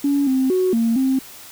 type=tone with pitch steps; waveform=sine; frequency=282.5 / 262.3 / 370 / 229.1 / 264.3 Hz; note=C#4 / C4 / F#4 / A#3 / C4; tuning=+33 / +4 / 0 / -30 / +18 cents; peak=-14 dBFS; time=0.04-1.19 s; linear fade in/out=5 ms; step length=230 ms; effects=tanh soft clip ceiling -10 dBFS + white hiss -40 dBFS RMS until 1.51 s